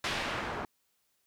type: noise with low-pass filter sweep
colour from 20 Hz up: white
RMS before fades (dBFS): -35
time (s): 0.04-0.65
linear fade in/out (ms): 2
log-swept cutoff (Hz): 3600 to 1000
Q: 0.82
effects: white hiss -75 dBFS RMS until 1.26 s